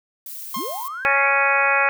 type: noise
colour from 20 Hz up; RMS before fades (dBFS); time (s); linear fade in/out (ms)
violet; -34; 0.26-0.88; 2
type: tone with exponential decay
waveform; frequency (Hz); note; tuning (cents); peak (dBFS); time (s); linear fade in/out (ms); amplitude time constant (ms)
45% pulse; 1063; C6; +27; -24; 0.54-1.33; 5; 170
type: linear sweep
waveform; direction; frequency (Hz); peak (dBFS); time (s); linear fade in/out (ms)
sine; up; 170 to 2393; -28; 0.56-1.3; 10
type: harmonic tone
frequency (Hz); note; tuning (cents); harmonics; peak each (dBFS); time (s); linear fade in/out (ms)
277.2; C#4; 0; 2 / 3 / 4 / 5 / 6 / 7 / 8 / 9; -25 / -24 / -25 / -22 / -23 / -25 / -25 / -22; 1.05-1.89; 0
effects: none